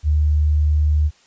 sine tone, 75.3 Hz, D2, 44 cents sharp, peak -13 dBFS, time 0.03-1.11 s, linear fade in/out 50 ms, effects white hiss -54 dBFS RMS until 1.26 s + resampled to 16000 Hz

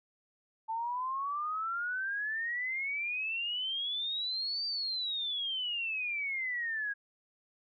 sine exponential two-way sweep, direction up then down, 881 to 4685 to 1628 Hz, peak -32 dBFS, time 0.68-6.94 s, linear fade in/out 20 ms, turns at 4.66 s, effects none

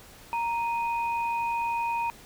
sine tone pair together, 932.3 / 2489 Hz, A#5 / D#7, 0 / 0 cents, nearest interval octave + perfect fourth, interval 1700 cents, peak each -26 / -35 dBFS, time 0.33-2.1 s, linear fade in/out 0 ms, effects pink hiss -50 dBFS RMS until 2.25 s

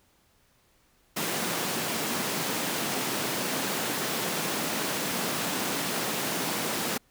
pink high-pass noise, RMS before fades -30 dBFS, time 1.16-6.98 s, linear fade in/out 10 ms, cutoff 160 Hz, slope 24 dB/octave, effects pink hiss -65 dBFS RMS until 7.1 s

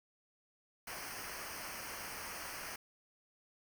pink noise with comb filter, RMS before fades -45 dBFS, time 0.87-2.76 s, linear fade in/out 5 ms, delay 0.27 ms, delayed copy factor -0.8, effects none

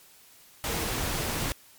sine tone in noise, 459.4 Hz, A#4, 25 cents flat, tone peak -39 dBFS, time 0.69-0.9 s, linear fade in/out 0 ms, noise pink, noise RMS -30 dBFS, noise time 0.64-1.52 s, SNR -12 dB, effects white hiss -55 dBFS RMS until 1.78 s + MP3 96 kbps

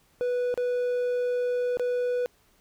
triangle tone with dropouts, 492.3 Hz, B4, 6 cents flat, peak -22 dBFS, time 0.21-2.26 s, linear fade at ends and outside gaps 0 ms, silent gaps 0.541-0.576 / 1.771-1.796 s, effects pink hiss -64 dBFS RMS until 2.6 s

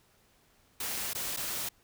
white noise with dropouts, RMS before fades -35 dBFS, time 0.8-1.69 s, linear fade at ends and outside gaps 5 ms, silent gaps 1.134-1.149 / 1.364-1.371 s, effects pink hiss -66 dBFS RMS until 1.83 s

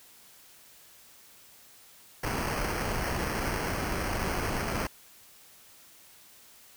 pink noise with sample-and-hold, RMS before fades -31 dBFS, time 2.23-4.87 s, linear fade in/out 5 ms, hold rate 3675 Hz, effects white hiss -55 dBFS RMS until 6.76 s

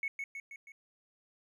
triangle tone with echo, 2208 Hz, C#7, 7 cents flat, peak -28 dBFS, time 0.03-0.08 s, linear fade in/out 2 ms, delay 160 ms, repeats 4, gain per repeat -5 dB, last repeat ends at 0.72 s, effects tanh soft clip ceiling -30 dBFS

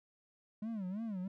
triangle tone with vibrato, 204.2 Hz, G#3, 29 cents flat, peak -35 dBFS, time 0.62-1.28 s, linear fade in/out 5 ms, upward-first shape sine, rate 3 Hz, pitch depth 210 cents each way, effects none

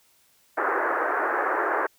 white band-pass noise, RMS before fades -25 dBFS, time 0.57-1.87 s, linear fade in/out 10 ms, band 330 to 1700 Hz, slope 48 dB/octave, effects white hiss -62 dBFS RMS until 1.98 s

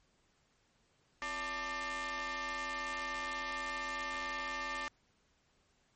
sawtooth ring-modulated tone, 306.7 Hz, D#4, 25 cents flat, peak -30 dBFS, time 1.22-4.88 s, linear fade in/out 0 ms, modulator 1490 Hz, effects pink hiss -73 dBFS RMS until 5.95 s + MP3 32 kbps

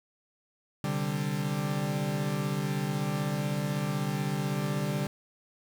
40% pulse chord, C suspended second, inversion none, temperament equal, 130.81 / 146.83 / 196 Hz, C3 / D3 / G3, 0 / 0 / 0 cents, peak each -36 / -30 / -32 dBFS, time 0.84-5.07 s, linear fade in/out 2 ms, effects 9-bit

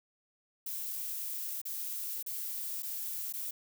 violet noise with dropouts, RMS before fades -38 dBFS, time 0.66-3.51 s, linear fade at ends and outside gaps 5 ms, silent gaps 1.616-1.653 / 2.227-2.263 / 2.824-2.83 / 3.326-3.336 s, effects none

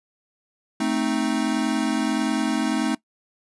square chord, A diminished, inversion none, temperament equal, 220 / 261.6 / 311.1 Hz, A3 / C4 / Eb4, 0 / 0 / 0 cents, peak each -26 dBFS, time 0.8-2.95 s, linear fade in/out 5 ms, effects noise-tail reverb RT60 0.1 s tail -20 dB re dry + resampled to 24000 Hz

